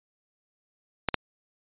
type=clicks; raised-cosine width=0.3 ms; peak=-7 dBFS; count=2; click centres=1.087 / 1.143 s; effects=resampled to 8000 Hz